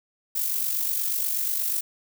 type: noise with amplitude modulation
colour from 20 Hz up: violet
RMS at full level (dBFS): -24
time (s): 0.35-1.81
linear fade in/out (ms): 10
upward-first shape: sine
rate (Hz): 48.3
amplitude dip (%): 50
effects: none